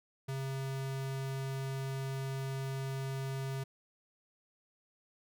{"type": "tone", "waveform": "square", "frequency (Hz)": 134.6, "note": "C3", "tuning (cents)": 49, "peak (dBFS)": -36, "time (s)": [0.28, 3.64], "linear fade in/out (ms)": 10, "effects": []}